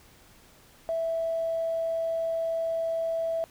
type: tone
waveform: triangle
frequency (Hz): 658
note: E5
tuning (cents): -3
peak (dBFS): -22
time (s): 0.89-3.44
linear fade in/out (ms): 0
effects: tanh soft clip ceiling -24 dBFS + pink hiss -56 dBFS RMS until 3.5 s